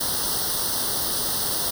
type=noise with comb filter; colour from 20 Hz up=white; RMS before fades=-25 dBFS; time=0-1.71 s; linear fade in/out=10 ms; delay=0.21 ms; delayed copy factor=+0.95; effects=none